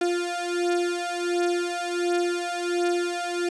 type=beating tone pair; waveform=35% pulse; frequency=349.2 / 350.6 Hz; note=F4 / F4; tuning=0 / +7 cents; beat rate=1.4 Hz; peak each=-25 dBFS; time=0.01-3.49 s; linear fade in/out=5 ms; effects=resampled to 22050 Hz + 10-bit